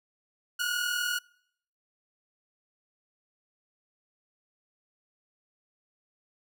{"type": "tone pair together", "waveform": "sawtooth", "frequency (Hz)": [1430.8, 1471], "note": ["F6", "F#6"], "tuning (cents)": [41, -11], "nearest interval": "unison", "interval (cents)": 48, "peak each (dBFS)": -27, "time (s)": [0.59, 1.19], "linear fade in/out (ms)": 10, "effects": ["noise-tail reverb RT60 0.7 s tail -26 dB re dry"]}